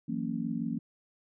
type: chord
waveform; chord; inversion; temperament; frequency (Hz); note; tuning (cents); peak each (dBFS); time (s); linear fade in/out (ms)
sine; F# dominant seventh; third; just; 166.5 / 185 / 231.2 / 277.5; E3 / F#3 / A#3 / C#4; +18 / 0 / -14 / +2; -37 / -39 / -33 / -37; 0.08-0.79; 10
effects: none